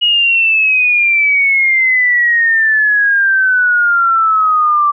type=exponential sweep; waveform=sine; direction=down; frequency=2900 to 1165 Hz; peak=-8 dBFS; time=0.01-4.92 s; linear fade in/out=20 ms; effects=none